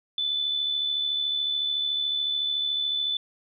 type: tone with amplitude modulation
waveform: sine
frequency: 3500 Hz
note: A7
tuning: 10 cents flat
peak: -22 dBFS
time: 0.18-3.17 s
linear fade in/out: 2 ms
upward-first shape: sine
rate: 73.8 Hz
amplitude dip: 45%
effects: none